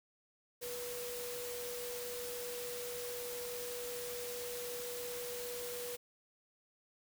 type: tone in noise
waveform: sine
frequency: 486.8 Hz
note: B4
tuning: 25 cents flat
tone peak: -42 dBFS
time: 0.61-5.97 s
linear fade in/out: 20 ms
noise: white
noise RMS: -45 dBFS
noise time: 0.61-5.97 s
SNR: 0 dB
effects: none